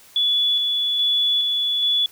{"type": "tone with tremolo", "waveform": "sine", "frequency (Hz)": 3426, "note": "A7", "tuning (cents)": -47, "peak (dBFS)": -16, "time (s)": [0.16, 2.06], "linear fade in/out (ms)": 2, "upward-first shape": "square", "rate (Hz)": 1.2, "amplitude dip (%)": 25, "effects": ["white hiss -49 dBFS RMS until 2.11 s"]}